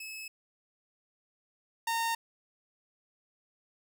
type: tone pair in turn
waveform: sawtooth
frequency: 2590 / 917.5 Hz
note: E7 / A#5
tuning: -31 / -28 cents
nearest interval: octave + tritone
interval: 1797 cents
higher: first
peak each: -37 / -25 dBFS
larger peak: second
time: 0-0.28 / 1.87-2.15 s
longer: neither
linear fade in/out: 5 ms
effects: none